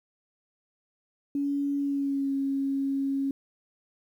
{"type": "tone with pitch glide", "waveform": "sine", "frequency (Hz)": [282.7, 274], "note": ["C#4", "C#4"], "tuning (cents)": [34, -20], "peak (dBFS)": -25, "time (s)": [1.35, 3.31], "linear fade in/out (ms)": 2, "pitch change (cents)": -54, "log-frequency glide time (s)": [1.78, 2.33], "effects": ["10-bit"]}